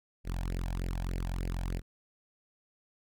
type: tone with flanger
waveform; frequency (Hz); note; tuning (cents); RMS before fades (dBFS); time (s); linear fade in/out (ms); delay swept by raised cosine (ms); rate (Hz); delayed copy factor
sawtooth; 44.1; F1; +18; -34; 0.24-1.82; 50; 0.4 to 1.28; 3.3; +0.95
effects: none